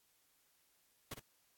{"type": "noise with echo", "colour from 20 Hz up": "pink", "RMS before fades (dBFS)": -44, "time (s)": [1.11, 1.14], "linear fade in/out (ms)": 5, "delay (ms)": 57, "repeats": 1, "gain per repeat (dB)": -8, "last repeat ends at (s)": 1.197, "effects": ["white hiss -74 dBFS RMS until 1.57 s", "AAC 64 kbps"]}